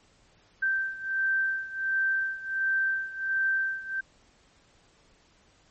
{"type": "beating tone pair", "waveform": "sine", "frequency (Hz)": [1562, 1563.4], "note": ["G6", "G6"], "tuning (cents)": [-7, -5], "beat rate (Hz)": 1.4, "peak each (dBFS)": [-27, -30], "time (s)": [0.62, 4.01], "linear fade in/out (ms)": 10, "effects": ["pink hiss -62 dBFS RMS until 5.7 s", "MP3 32 kbps"]}